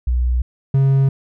sine / triangle tone pair in turn, 61.4 / 135.86 Hz, B1 / C#3, -9 / -34 cents, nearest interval octave + major second, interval 1375 cents, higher second, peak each -14 / -9 dBFS, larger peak second, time 0.07-0.42 / 0.74-1.09 s, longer neither, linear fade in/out 5 ms, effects none

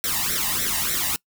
white noise with flanger, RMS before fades -24 dBFS, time 0.04-1.16 s, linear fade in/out 0 ms, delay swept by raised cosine 0.52 to 1.08 ms, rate 3.4 Hz, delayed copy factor +1, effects noise-tail reverb RT60 0.1 s tail -24 dB re dry

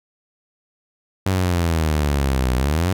sawtooth exponential two-way sweep, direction down then up, 96.6 to 61.74 to 96.6 Hz, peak -13 dBFS, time 1.26-2.93 s, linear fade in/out 5 ms, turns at 2.55 s, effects none

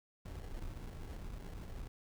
brown noise with sample-and-hold, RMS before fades -45 dBFS, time 0.25-1.88 s, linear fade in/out 5 ms, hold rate 1225 Hz, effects none

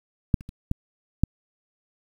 clicks, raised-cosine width 5 ms, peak -6 / -29 / -25 / -11 / -6 dBFS, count 5, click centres 0.342 / 0.409 / 0.491 / 0.714 / 1.236 s, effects 8-bit

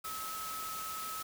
sine tone in noise, 1292 Hz, E6, 35 cents flat, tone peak -40 dBFS, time 0.04-1.23 s, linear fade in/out 10 ms, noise white, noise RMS -43 dBFS, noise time 0.04-1.23 s, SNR 0 dB, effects none

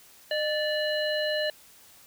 harmonic tone with a mistuned harmonic, 584 Hz, D5, 10 cents flat, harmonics 1 / 3 / 5 / 7, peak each -27 / -32 / -34 / -35 dBFS, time 0.31-1.5 s, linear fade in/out 2 ms, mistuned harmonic 1, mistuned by +71 cents, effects white hiss -54 dBFS RMS until 2.06 s

